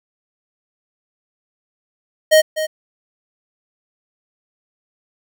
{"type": "tone with echo", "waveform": "square", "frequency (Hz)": 624, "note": "D#5", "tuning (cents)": 5, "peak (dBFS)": -8, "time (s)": [2.31, 2.42], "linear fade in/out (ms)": 20, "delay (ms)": 250, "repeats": 1, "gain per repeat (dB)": -11, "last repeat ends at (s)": 2.67, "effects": []}